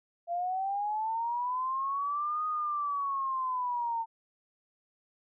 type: linear two-way sweep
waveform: sine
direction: up then down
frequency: 679 to 1244.5 to 901 Hz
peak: -29 dBFS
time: 0.27-4.06 s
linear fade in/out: 50 ms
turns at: 2.46 s
effects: none